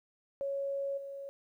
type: tone with level steps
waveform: sine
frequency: 554.4 Hz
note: C#5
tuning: in tune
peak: -32 / -40 dBFS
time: 0.41-1.29 s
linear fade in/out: 0 ms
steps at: 0.97 s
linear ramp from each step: 10 ms
effects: 12-bit